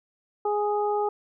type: harmonic tone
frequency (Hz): 415.3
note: G#4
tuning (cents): 0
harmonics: 1 / 2 / 3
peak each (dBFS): -25 / -26 / -35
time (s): 0.45-1.09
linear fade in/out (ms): 5
effects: none